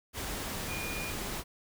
sine tone in noise, 2430 Hz, D#7, 42 cents flat, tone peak -39 dBFS, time 0.67-1.14 s, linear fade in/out 50 ms, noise pink, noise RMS -37 dBFS, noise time 0.13-1.44 s, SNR -5 dB, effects none

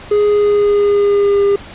triangle tone with pitch glide, 415.3 to 401.8 Hz, G#4 to G4, 0 to +43 cents, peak -7 dBFS, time 0.11-1.56 s, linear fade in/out 5 ms, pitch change -57 cents, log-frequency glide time 0.25-1.43 s, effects pink hiss -34 dBFS RMS until 1.74 s + resampled to 8000 Hz

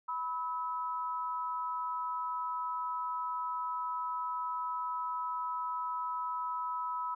sine tone pair together, 987.8 / 1291.7 Hz, B5 / E6, 0 / -36 cents, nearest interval perfect fourth, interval 464 cents, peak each -35 / -37 dBFS, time 0.08-7.15 s, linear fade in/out 10 ms, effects none

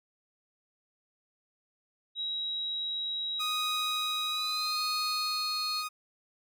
sine tone with pitch glide, 3847 to 4293 Hz, B7 to C8, -46 to +44 cents, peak -31 dBFS, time 2.15-5.84 s, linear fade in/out 50 ms, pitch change +190 cents, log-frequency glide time 4.27-4.86 s
sawtooth tone with tremolo, 1244.5 Hz, D#6, in tune, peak -28 dBFS, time 3.39-5.89 s, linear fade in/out 20 ms, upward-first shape sine, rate 0.79 Hz, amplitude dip 30%
effects none

